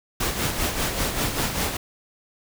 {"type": "noise with tremolo", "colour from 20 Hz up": "pink", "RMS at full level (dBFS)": -23, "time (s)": [0.2, 1.77], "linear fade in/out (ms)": 5, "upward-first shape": "sine", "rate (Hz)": 5.1, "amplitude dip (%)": 55, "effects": []}